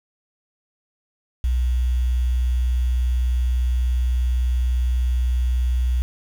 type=tone with quantisation; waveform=sine; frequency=61.74 Hz; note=B1; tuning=in tune; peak=-17 dBFS; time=1.44-6.02 s; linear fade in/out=0 ms; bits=7; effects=none